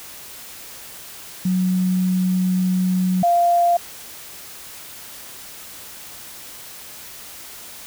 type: tone pair in turn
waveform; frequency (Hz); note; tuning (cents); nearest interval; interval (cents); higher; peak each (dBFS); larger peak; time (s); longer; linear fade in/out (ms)
sine; 184.1 / 693.8; F#3 / F5; -8 / -12; octave + major seventh; 2296; second; -16 / -13; second; 1.45-3.23 / 3.23-3.77; first; 5
effects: white hiss -38 dBFS RMS until 7.86 s